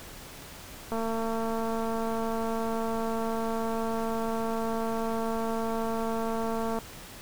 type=click train; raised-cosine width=1 ms; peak=-19 dBFS; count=1327; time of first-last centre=0.92-6.787 s; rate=226 Hz; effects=pink hiss -45 dBFS RMS until 7.21 s